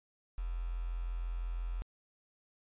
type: tone with quantisation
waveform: sine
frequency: 42.93 Hz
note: F1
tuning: 29 cents flat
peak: -34 dBFS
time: 0.38-1.82 s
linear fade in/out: 0 ms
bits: 9
effects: resampled to 8000 Hz